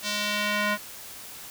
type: tone with band-pass filter sweep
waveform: square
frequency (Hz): 207.7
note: G#3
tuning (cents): 0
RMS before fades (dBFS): -27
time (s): 0.02-0.78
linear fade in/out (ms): 50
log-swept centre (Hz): 4700 to 1600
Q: 1.1
effects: white hiss -42 dBFS RMS until 1.5 s